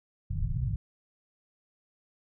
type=low-pass noise; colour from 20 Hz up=white; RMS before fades=-30 dBFS; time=0.3-0.76 s; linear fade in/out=5 ms; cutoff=150 Hz; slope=48 dB/octave; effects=none